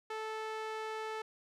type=tone with band-pass filter; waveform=sawtooth; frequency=437.7 Hz; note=A4; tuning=9 cents flat; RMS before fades=-40 dBFS; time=0.1-1.22 s; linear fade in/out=5 ms; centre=1200 Hz; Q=0.57; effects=none